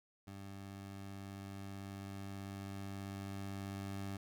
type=tone with level ramp; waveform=20% pulse; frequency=98.3 Hz; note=G2; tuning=5 cents sharp; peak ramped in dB=-43 to -36 dBFS; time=0.27-4.17 s; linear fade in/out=5 ms; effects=none